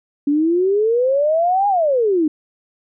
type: exponential two-way sweep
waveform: sine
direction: up then down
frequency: 281.4 to 827 to 295.1 Hz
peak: -13 dBFS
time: 0.27-2.28 s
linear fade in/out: 5 ms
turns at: 1.68 s
effects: none